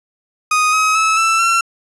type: tone with pitch steps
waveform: 30% pulse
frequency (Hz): 1244.5 / 1271.4 / 1298.8 / 1326.9 / 1355.6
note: D#6 / D#6 / E6 / E6 / E6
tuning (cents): 0 / +37 / -26 / +11 / +48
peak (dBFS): -9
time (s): 0.51-1.61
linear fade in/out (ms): 5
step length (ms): 220
effects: resampled to 24000 Hz + 7-bit